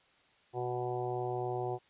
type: harmonic tone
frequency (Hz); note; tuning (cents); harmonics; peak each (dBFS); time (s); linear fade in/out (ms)
123.47; B2; 0; 1 / 3 / 4 / 5 / 6 / 7 / 8; -40 / -36 / -43 / -46 / -38 / -46 / -50; 0.53-1.79; 50
effects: white hiss -66 dBFS RMS until 1.89 s + resampled to 8000 Hz